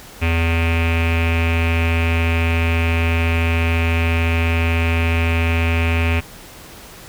square tone with low-pass filter, 83 Hz, E2, 12 cents sharp, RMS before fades -17 dBFS, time 0.21-6.21 s, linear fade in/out 20 ms, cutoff 2500 Hz, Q 7.2, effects pink hiss -39 dBFS RMS until 7.08 s

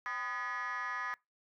sine tone with frequency modulation, 1468 Hz, F#6, 14 cents flat, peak -33 dBFS, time 0.06-1.14 s, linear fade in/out 0 ms, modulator 230 Hz, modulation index 2.2, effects noise-tail reverb RT60 0.2 s tail -25 dB re dry + tanh soft clip ceiling -33 dBFS

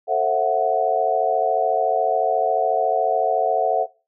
sine chord, F# half-diminished seventh, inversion first, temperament just, 444 / 532.8 / 666 / 740 Hz, A4 / C5 / E5 / F#5, +16 / +31 / +18 / 0 cents, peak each -24 / -25 / -21 / -20 dBFS, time 0.07-3.87 s, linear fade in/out 50 ms, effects noise-tail reverb RT60 0.3 s tail -20 dB re dry

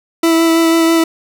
40% pulse tone with vibrato, 329.3 Hz, E4, 2 cents flat, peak -8 dBFS, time 0.23-1.04 s, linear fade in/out 5 ms, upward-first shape sine, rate 6.1 Hz, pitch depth 13 cents each way, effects none

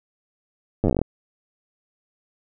slowing click train, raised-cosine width 2 ms, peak -7 dBFS, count 12, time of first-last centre 0.84-1.016 s, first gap 9 ms, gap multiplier 1.11, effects none

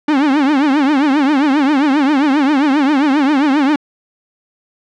45% pulse tone with vibrato, 284.3 Hz, C#4, 44 cents sharp, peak -10 dBFS, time 0.08-3.76 s, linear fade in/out 5 ms, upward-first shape triangle, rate 7.5 Hz, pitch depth 180 cents each way, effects low-pass 3000 Hz 12 dB/octave

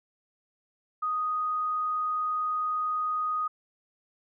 sine tone, 1244.5 Hz, D#6, in tune, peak -26 dBFS, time 1.02-3.48 s, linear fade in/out 10 ms, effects none

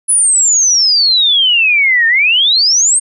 sine exponential two-way sweep, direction down then up, 10200 to 1794 to 8760 Hz, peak -7 dBFS, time 0.08-3 s, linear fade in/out 20 ms, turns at 2.07 s, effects none

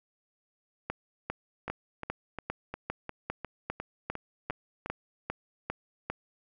two click trains, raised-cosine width 0.5 ms, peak -17 / -21 dBFS, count 14 / 10, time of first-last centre 0.9-6.1 / 1.68-4.86 s, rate 2.5 / 2.83 Hz, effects none

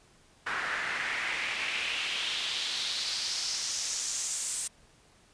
pink noise with band-pass filter sweep, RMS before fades -33 dBFS, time 0.46-4.68 s, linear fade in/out 10 ms, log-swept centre 1500 to 8400 Hz, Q 2.8, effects pink hiss -61 dBFS RMS until 5.33 s + resampled to 22050 Hz

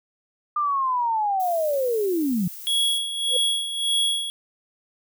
sine linear sweep, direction down, 1211 to 164.81 Hz, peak -20 dBFS, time 0.56-2.48 s, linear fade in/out 5 ms
violet noise, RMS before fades -38 dBFS, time 1.4-2.98 s, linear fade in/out 0 ms
square tone with tremolo, 3334 Hz, G#7, 6 cents sharp, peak -19 dBFS, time 2.67-4.3 s, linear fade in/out 0 ms, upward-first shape sine, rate 1.7 Hz, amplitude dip 65%
sine tone with exponential growth, 508 Hz, B4, 49 cents sharp, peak -23 dBFS, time 3.25-3.37 s, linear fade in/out 5 ms, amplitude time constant 24 ms
effects none

